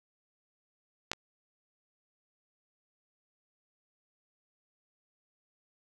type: clicks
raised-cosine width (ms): 0.2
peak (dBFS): -11 / -26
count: 2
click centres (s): 1.116 / 1.133
effects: none